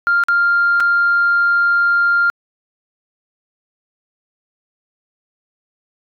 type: tone with dropouts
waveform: sine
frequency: 1396.9 Hz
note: F6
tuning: in tune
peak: -10 dBFS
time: 0.07-2.3 s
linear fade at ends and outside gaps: 0 ms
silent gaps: 0.237-0.285 / 0.801-0.805 s
effects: tanh soft clip ceiling -7 dBFS